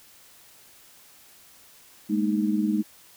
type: chord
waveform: sine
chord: Ab suspended second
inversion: none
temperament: equal with one note detuned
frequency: 207.7 / 227.5 / 311.1 Hz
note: Ab3 / Bb3 / Eb4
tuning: 0 / -42 / 0 cents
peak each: -24 / -28 / -26 dBFS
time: 2.09-2.83 s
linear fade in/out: 20 ms
effects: white hiss -53 dBFS RMS until 3.16 s